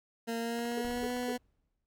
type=tone with pitch glide; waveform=20% pulse; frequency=230.3 to 246.8 Hz; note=A#3 to B3; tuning=-21 to -1 cents; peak=-28 dBFS; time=0.27-1.38 s; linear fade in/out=20 ms; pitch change=+120 cents; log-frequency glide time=0.38-1.12 s
type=click train; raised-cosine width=0.5 ms; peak=-34 dBFS; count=12; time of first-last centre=0.59-1.295 s; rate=15.6 Hz
type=tone bursts; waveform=sine; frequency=440 Hz; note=A4; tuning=in tune; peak=-35 dBFS; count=3; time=0.77-1.325 s; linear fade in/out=5 ms; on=45 ms; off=210 ms
type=noise with exponential decay; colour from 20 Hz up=brown; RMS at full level=-45 dBFS; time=0.84-1.86 s; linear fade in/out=0 ms; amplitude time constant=220 ms
effects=none